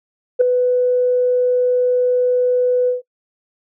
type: tone with ADSR envelope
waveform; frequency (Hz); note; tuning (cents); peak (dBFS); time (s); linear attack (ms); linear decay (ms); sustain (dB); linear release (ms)
sine; 497.5; B4; +13; -4; 0.39-3.02; 22; 4; -8; 140
effects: noise-tail reverb RT60 0.1 s tail -23 dB re dry + tanh soft clip ceiling -4 dBFS